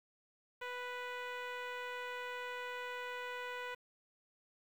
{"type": "tone with low-pass filter", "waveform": "10% pulse", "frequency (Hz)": 493.9, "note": "B4", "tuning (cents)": 0, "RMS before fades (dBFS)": -43, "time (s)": [0.61, 3.75], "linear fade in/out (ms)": 10, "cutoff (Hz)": 2800, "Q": 0.69, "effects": ["10-bit"]}